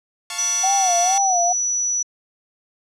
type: chord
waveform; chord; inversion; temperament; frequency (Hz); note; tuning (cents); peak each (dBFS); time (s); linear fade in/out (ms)
5% pulse; F augmented; none; equal; 698.5 / 880 / 1108.7; F5 / A5 / C#6; 0 / 0 / 0; -20 / -20 / -17; 0.3-1.18; 2
type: tone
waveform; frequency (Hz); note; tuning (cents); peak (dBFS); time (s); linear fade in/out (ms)
sine; 5910; F#8; -3; -18; 0.38-2.03; 10
type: tone with vibrato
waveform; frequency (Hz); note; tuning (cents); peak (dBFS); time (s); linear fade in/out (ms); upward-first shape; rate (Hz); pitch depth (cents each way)
sine; 742; F#5; +5; -17; 0.63-1.53; 10; sine; 2.2; 120
effects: low-pass 9000 Hz 12 dB/octave